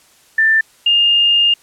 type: tone pair in turn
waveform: sine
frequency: 1778 / 2822 Hz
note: A6 / F7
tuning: +18 / +17 cents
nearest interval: minor sixth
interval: 799 cents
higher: second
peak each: -9 dBFS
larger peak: neither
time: 0.38-0.61 / 0.86-1.54 s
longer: second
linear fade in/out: 5 ms
effects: white hiss -50 dBFS RMS until 1.62 s + low-pass 11000 Hz 12 dB/octave